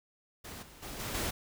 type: noise with level steps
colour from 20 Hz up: pink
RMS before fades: -45 / -54 / -43 / -38 / -34 dBFS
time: 0.44-1.31 s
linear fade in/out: 10 ms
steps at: 0.62 / 0.82 / 0.99 / 1.14 s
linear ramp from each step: 10 ms
effects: none